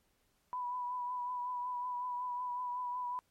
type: tone with vibrato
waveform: sine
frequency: 987.8 Hz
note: B5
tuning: in tune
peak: -35 dBFS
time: 0.53-3.19 s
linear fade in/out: 0 ms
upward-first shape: triangle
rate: 5.4 Hz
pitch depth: 32 cents each way
effects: pink hiss -75 dBFS RMS until 3.3 s + MP3 64 kbps